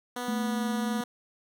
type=tone with pitch glide; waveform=10% pulse; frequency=245.5 to 243.4 Hz; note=B3 to B3; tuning=-10 to -25 cents; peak=-24 dBFS; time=0.16-1.04 s; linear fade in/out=5 ms; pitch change=-15 cents; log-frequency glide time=0.35-0.61 s
type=tone; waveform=sine; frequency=220 Hz; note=A3; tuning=in tune; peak=-28 dBFS; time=0.28-1.01 s; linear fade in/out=5 ms
effects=none